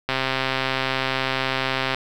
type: click train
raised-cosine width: 0.3 ms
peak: -6 dBFS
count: 246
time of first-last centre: 0.09-1.946 s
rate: 132 Hz
effects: 7-bit